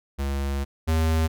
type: tone pair in turn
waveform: square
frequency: 69.3 / 80.22 Hz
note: C#2 / E2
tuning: 0 / -47 cents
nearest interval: minor third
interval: 253 cents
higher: second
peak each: -25 / -20 dBFS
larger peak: second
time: 0.18-0.65 / 0.87-1.28 s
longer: first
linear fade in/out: 20 ms
effects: none